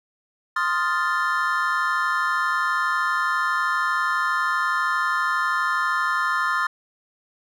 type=chord; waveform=triangle; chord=F dominant seventh; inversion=second; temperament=equal; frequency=1046.5 / 1244.5 / 1396.9 / 1760 Hz; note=C6 / Eb6 / F6 / A6; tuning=0 / 0 / 0 / 0 cents; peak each=-24 dBFS; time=0.56-6.67 s; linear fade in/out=5 ms; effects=none

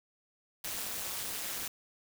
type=noise with amplitude modulation; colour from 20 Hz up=white; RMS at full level=-34 dBFS; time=0.64-1.68 s; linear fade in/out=5 ms; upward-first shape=sine; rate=209 Hz; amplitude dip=90%; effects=none

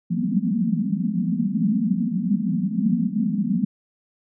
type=band-pass noise; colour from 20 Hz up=pink; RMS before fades=-22 dBFS; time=0.1-3.65 s; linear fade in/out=10 ms; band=170 to 250 Hz; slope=96 dB/octave; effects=none

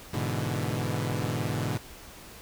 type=chord; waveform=sawtooth; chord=E dominant seventh; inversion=first; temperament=equal; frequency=103.83 / 123.47 / 146.83 / 164.81 Hz; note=G#2 / B2 / D3 / E3; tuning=0 / 0 / 0 / 0 cents; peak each=-29 / -28 / -30 / -32 dBFS; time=0.13-1.78 s; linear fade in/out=10 ms; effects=pink hiss -47 dBFS RMS until 2.41 s

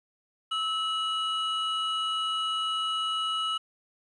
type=tone pair together; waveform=triangle; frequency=1302 / 2920 Hz; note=E6 / F#7; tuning=-22 / -24 cents; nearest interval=octave + major second; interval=1398 cents; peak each=-28 dBFS; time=0.51-3.58 s; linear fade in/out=10 ms; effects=resampled to 24000 Hz + 10-bit

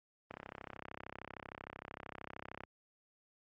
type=click train; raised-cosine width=0.5 ms; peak=-29 dBFS; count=78; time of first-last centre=0.31-2.636 s; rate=33.1 Hz; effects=high-pass 60 Hz 12 dB/octave + Opus 24 kbps

